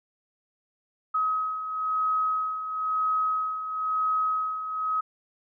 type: beating tone pair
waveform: sine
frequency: 1270 / 1271 Hz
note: D#6 / D#6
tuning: +35 / +36 cents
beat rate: 1 Hz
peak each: -32 / -25 dBFS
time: 1.14-5.01 s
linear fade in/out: 10 ms
effects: none